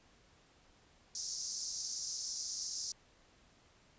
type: band-pass noise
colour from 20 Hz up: white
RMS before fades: -41 dBFS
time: 1.15-2.92 s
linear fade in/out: 2 ms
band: 5000 to 6600 Hz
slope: 48 dB/octave
effects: pink hiss -66 dBFS RMS until 3.98 s + resampled to 16000 Hz